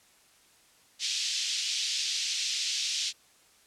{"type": "band-pass noise", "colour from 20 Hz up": "white", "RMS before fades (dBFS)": -31, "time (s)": [0.99, 3.13], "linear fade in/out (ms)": 50, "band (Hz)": [2800, 6000], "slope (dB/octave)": 24, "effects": ["white hiss -61 dBFS RMS until 3.66 s", "low-pass 10000 Hz 12 dB/octave"]}